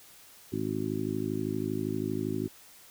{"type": "harmonic tone", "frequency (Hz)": 52.6, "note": "G#1", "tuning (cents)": 23, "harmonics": [2, 3, 4, 5, 6, 7], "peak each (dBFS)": [-38, -39, -37, -35, -35, -35], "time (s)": [0.52, 2.48], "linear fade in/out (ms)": 10, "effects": ["white hiss -54 dBFS RMS until 2.9 s"]}